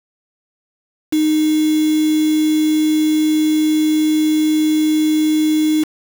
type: tone with quantisation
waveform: sine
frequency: 308.8 Hz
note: D#4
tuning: 13 cents flat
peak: -12 dBFS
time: 1.12-5.84 s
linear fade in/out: 10 ms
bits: 4
effects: none